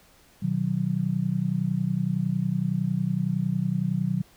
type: chord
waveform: sine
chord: B major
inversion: none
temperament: just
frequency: 123.47 / 154.34 / 185.21 Hz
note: B2 / D#3 / F#3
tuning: 0 / -14 / +2 cents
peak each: -30 / -27 / -26 dBFS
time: 0.42-4.22 s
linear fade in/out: 10 ms
effects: pink hiss -57 dBFS RMS until 4.36 s